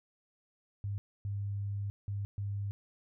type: tone bursts at uneven times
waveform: sine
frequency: 100.7 Hz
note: G2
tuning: 47 cents sharp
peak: -33 dBFS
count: 4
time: 0.84-0.98 / 1.25-1.9 / 2.08-2.25 / 2.38-2.71 s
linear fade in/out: 0 ms
effects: none